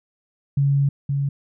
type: tone pair in turn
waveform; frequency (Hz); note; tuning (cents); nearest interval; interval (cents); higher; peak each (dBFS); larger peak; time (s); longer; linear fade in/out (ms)
sine; 140 / 140; C#3 / C#3; +18 / +18; unison; 0; neither; -15 / -19; first; 0.57-0.89 / 1.09-1.29; first; 5
effects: none